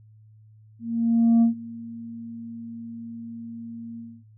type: tone with ADSR envelope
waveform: sine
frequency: 230.9 Hz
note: A#3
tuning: 16 cents flat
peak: -11 dBFS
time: 0.79-4.24 s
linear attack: 630 ms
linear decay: 120 ms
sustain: -23 dB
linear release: 260 ms
effects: tanh soft clip ceiling -13 dBFS + added 108 Hz sine -49 dBFS peak until 4.37 s